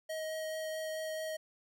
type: tone with vibrato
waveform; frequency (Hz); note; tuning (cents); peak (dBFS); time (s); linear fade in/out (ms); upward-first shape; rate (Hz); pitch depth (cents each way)
square; 631; D#5; +24; -37; 0.09-1.37; 10; sine; 4.6; 8
effects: none